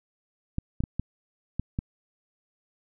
clicks, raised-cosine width 5 ms, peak -15 dBFS, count 6, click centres 0.584 / 0.805 / 0.838 / 0.996 / 1.596 / 1.789 s, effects none

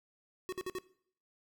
square tone bursts, 370 Hz, F#4, in tune, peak -36 dBFS, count 4, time 0.49-0.785 s, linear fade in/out 0 ms, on 34 ms, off 53 ms, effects noise-tail reverb RT60 0.6 s tail -19 dB re dry

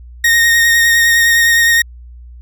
40% pulse tone with vibrato, 1858 Hz, A#6, 6 cents flat, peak -7 dBFS, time 0.24-1.82 s, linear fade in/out 5 ms, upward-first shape sine, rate 9.8 Hz, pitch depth 20 cents each way, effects added 60 Hz sine -32 dBFS peak until 2.41 s

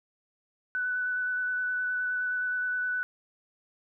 sine tone with vibrato, 1492 Hz, F#6, 14 cents sharp, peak -27 dBFS, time 0.75-3.03 s, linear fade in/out 0 ms, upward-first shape square, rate 9.6 Hz, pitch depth 9 cents each way, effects none

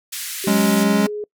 white band-pass noise, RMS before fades -29 dBFS, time 0.12-0.84 s, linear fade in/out 10 ms, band 1600 to 14000 Hz, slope 24 dB/octave
sine tone with pitch glide, 385.8 to 418.3 Hz, G4 to G#4, -28 to +12 cents, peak -24 dBFS, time 0.44-1.24 s, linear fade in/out 2 ms, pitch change +140 cents, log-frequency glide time 0.74-1.08 s
square chord, F# suspended second, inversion none, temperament equal, 185 / 207.7 / 277.2 Hz, F#3 / G#3 / C#4, 0 / 0 / 0 cents, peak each -22 / -17 / -23 dBFS, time 0.47-1.07 s, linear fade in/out 5 ms
effects noise-tail reverb RT60 0.1 s tail -25 dB re dry

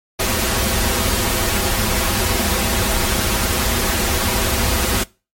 pink noise with comb filter, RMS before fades -18 dBFS, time 0.19-5.04 s, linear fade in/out 10 ms, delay 6.8 ms, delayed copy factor -1, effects noise-tail reverb RT60 0.3 s tail -22 dB re dry + MP3 64 kbps

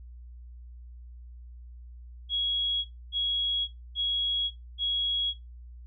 sine tone bursts, 3322 Hz, G#7, in tune, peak -25 dBFS, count 4, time 2.29-5.34 s, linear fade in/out 50 ms, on 560 ms, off 270 ms, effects noise-tail reverb RT60 0.2 s tail -18 dB re dry + added 60 Hz sine -43 dBFS peak until 5.86 s

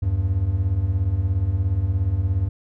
triangle beating tone pair, 79.9 / 96.9 Hz, D#2 / G2, +47 / -20 cents, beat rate 17 Hz, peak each -22 / -18 dBFS, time 0.02-2.49 s, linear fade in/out 10 ms, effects none

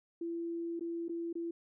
sine tone with dropouts, 337 Hz, E4, 38 cents sharp, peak -35 dBFS, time 0.21-1.51 s, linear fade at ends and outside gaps 5 ms, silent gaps 0.795-0.808 / 1.083-1.093 / 1.329-1.353 s, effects none

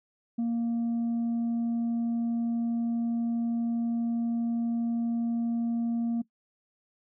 sine tone, 233.1 Hz, A#3, in tune, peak -23 dBFS, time 0.38-6.22 s, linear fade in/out 10 ms, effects noise-tail reverb RT60 0.1 s tail -20 dB re dry + tanh soft clip ceiling -25 dBFS

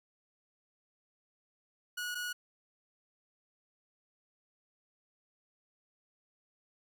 sawtooth tone pair in turn, 1458 / 1458 Hz, F#6 / F#6, -26 / -26 cents, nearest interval unison, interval 0 cents, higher neither, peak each -32 / -32 dBFS, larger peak neither, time 1.97-2.15 / 2.15-2.33 s, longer neither, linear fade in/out 10 ms, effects none

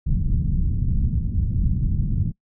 pink low-pass noise, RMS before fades -21 dBFS, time 0.06-2.32 s, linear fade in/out 10 ms, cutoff 180 Hz, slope 24 dB/octave, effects noise-tail reverb RT60 0.1 s tail -21 dB re dry

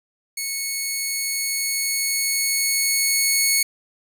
10% pulse tone with level ramp, 2204 Hz, C#7, 11 cents flat, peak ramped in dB -16 to -7 dBFS, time 0.37-3.63 s, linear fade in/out 5 ms, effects none

